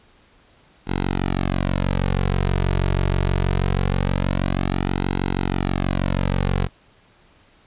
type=tone with flanger; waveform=sawtooth; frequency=46.25 Hz; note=F#1; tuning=in tune; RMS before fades=-21 dBFS; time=0.86-6.69 s; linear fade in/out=50 ms; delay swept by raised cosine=1.7 to 3.9 ms; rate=0.23 Hz; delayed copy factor=-0.85; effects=pink hiss -55 dBFS RMS until 7.66 s + resampled to 8000 Hz